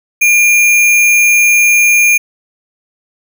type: tone with sample-and-hold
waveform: sine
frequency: 2400 Hz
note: D7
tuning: 37 cents sharp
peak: -5 dBFS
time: 0.21-2.18 s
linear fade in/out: 10 ms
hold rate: 8820 Hz
effects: none